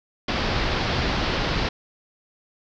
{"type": "low-pass noise", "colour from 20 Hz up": "pink", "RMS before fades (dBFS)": -24, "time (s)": [0.28, 1.69], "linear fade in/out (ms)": 5, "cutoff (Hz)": 5100, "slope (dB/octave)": 48, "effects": []}